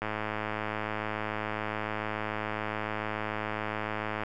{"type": "click train", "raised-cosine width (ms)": 0.5, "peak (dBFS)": -17, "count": 452, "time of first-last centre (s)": [0.02, 4.235], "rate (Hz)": 107, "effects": []}